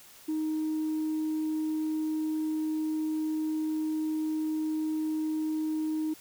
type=tone; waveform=sine; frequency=311.8 Hz; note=D#4; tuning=4 cents sharp; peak=-26 dBFS; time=0.28-6.14 s; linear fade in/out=10 ms; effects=tanh soft clip ceiling -25 dBFS + white hiss -53 dBFS RMS until 6.2 s